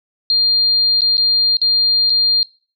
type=tone with dropouts; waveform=sine; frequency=4200 Hz; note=C8; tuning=6 cents sharp; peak=-11 dBFS; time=0.3-2.43 s; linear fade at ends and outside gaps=1 ms; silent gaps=1.008-1.018 / 1.17-1.179 / 1.569-1.616 / 2.097-2.102 s; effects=noise-tail reverb RT60 0.4 s tail -23 dB re dry